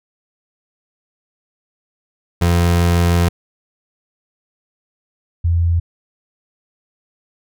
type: tone pair in turn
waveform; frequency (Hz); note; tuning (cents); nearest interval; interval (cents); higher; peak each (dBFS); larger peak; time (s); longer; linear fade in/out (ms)
30% pulse / sine; 86.3 / 84.87; F2 / F2; -20 / -49; unison; 29; first; -9 / -12; first; 2.41-3.29 / 5.44-5.8; first; 10
effects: none